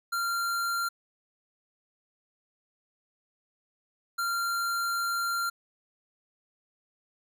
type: tone pair in turn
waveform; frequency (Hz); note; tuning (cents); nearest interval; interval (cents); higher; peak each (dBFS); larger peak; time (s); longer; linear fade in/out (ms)
square; 1383 / 1383; F6 / F6; -17 / -17; unison; 0; neither; -28; neither; 0.12-0.89 / 4.18-5.5; second; 10
effects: none

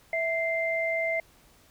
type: tone pair together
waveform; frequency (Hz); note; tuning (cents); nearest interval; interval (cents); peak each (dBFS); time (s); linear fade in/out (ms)
sine; 656.8 / 2088; E5 / C7; -6 / -4; octave + minor sixth; 2002; -28; 0.13-1.2; 2
effects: pink hiss -59 dBFS RMS until 1.7 s

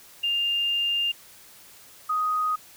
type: tone pair in turn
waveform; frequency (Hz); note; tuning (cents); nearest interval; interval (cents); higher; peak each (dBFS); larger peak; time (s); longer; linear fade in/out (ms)
sine; 2803 / 1248.6; F7 / D#6; +6 / +6; octave + major second; 1400; first; -22; neither; 0.23-1.12 / 2.09-2.56; first; 10
effects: white hiss -50 dBFS RMS until 2.76 s

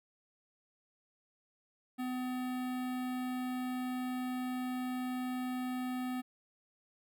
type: tone with notch filter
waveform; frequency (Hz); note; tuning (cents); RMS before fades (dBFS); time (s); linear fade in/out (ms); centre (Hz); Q
square; 252.8; B3; +41; -37; 1.98-6.22; 20; 5900; 0.82
effects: none

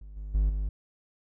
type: tone with level steps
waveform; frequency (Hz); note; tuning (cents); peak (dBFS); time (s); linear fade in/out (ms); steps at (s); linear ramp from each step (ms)
triangle; 50.6; G#1; -44; -40 / -33 / -19 / -25; 0.01-0.69; 5; 0.16 / 0.34 / 0.49; 10
effects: none

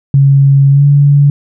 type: tone with pitch glide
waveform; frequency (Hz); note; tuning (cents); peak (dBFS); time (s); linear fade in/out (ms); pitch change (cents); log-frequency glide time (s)
sine; 138.4 to 142.87; C#3 to D3; -2 to -47; -3; 0.14-1.3; 2; +55; 0.7-0.84
effects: none

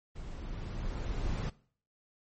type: noise with level ramp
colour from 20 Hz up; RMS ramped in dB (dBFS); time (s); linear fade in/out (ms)
brown; -43 to -31; 0.15-1.5; 10
effects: noise-tail reverb RT60 0.5 s tail -20 dB re dry + MP3 32 kbps

